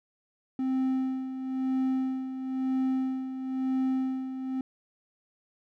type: tone with tremolo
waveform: triangle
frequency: 261.6 Hz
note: C4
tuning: in tune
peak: -22 dBFS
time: 0.59-4.61 s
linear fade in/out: 2 ms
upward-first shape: sine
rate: 1 Hz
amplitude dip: 65%
effects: none